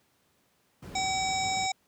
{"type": "noise", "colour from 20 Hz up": "brown", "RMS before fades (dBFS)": -38, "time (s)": [0.82, 1.67], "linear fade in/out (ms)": 10}
{"type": "harmonic tone", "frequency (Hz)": 762, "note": "G5", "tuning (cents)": -49, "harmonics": [1, 3, 5, 7, 9, 10], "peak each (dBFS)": [-29, -34, -36, -37, -39, -39], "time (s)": [0.95, 1.72], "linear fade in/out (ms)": 5}
{"effects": ["pink hiss -69 dBFS RMS until 1.87 s", "high-pass 100 Hz 12 dB/octave"]}